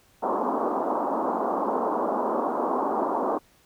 white band-pass noise, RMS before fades -26 dBFS, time 0.22-3.39 s, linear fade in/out 20 ms, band 220 to 1100 Hz, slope 48 dB/octave, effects pink hiss -60 dBFS RMS until 3.65 s

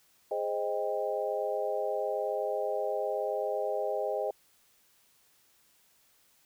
sine chord, Ab major seventh, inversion none, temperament equal with one note detuned, 415.3 / 523.3 / 622.3 / 794 Hz, Ab4 / C5 / Eb5 / G5, 0 / 0 / 0 / +22 cents, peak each -35 / -34 / -33 / -37 dBFS, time 0.31-4.31 s, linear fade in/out 5 ms, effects white hiss -66 dBFS RMS until 6.45 s

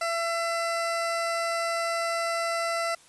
20% pulse tone, 672 Hz, E5, 33 cents sharp, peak -21 dBFS, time 0.01-2.95 s, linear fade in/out 5 ms, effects white hiss -55 dBFS RMS until 3.08 s + resampled to 24000 Hz

